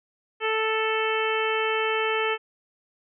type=harmonic tone; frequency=440 Hz; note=A4; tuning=in tune; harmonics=1 / 2 / 3 / 4 / 5 / 6 / 7; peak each=-26 / -31 / -30 / -32 / -32 / -31 / -34 dBFS; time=0.4-2.38 s; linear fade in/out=50 ms; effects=none